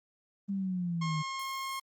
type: linear sweep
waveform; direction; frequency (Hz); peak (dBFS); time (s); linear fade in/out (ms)
sine; down; 200.4 to 151.4; -30; 0.48-1.23; 20
type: tone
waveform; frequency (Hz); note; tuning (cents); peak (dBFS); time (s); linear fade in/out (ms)
sawtooth; 1074; C6; +45; -31; 1.01-1.8; 10
effects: Opus 24 kbps